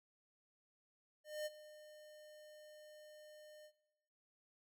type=tone with ADSR envelope; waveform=square; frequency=607 Hz; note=D#5; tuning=43 cents flat; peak=-40 dBFS; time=1.24-3.72 s; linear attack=220 ms; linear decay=28 ms; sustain=-18 dB; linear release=69 ms; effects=noise-tail reverb RT60 0.9 s tail -18 dB re dry